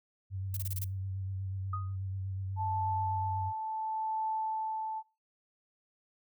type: tone with vibrato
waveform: sine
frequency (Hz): 95.7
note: G2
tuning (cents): -41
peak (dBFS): -34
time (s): 0.3-3.53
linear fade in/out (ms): 50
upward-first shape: sine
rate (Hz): 8.2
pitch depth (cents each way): 27
type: noise bursts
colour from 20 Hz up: violet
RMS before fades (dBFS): -38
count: 6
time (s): 0.54-0.843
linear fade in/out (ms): 2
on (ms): 28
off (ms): 27
type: tone with exponential decay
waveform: sine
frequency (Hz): 1244.5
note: D#6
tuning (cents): 0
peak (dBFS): -32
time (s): 1.73-1.96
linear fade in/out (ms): 5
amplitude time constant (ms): 49
type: tone with tremolo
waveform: sine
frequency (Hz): 877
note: A5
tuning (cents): -6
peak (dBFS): -30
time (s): 2.56-5.03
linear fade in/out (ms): 50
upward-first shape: triangle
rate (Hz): 0.73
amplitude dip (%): 40
effects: noise-tail reverb RT60 0.3 s tail -22 dB re dry